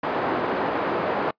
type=band-pass noise; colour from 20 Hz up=pink; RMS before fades=-25 dBFS; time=0.03-1.31 s; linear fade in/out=5 ms; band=330 to 1200 Hz; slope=12 dB/octave; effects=noise-tail reverb RT60 0.1 s tail -24 dB re dry + resampled to 11025 Hz